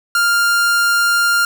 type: tone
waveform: 45% pulse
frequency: 1399 Hz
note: F6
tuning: 3 cents sharp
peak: -12 dBFS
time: 0.15-1.45 s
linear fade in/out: 2 ms
effects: none